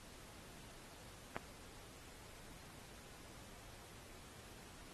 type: click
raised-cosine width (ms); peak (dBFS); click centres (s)
0.5; -25; 1.365
effects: pink hiss -58 dBFS RMS until 4.93 s + AAC 32 kbps